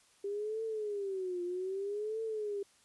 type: tone with vibrato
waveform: sine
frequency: 396.8 Hz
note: G4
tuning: 21 cents sharp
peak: -34 dBFS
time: 0.24-2.63 s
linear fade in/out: 5 ms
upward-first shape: triangle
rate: 0.63 Hz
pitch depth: 220 cents each way
effects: white hiss -66 dBFS RMS until 2.84 s + resampled to 24000 Hz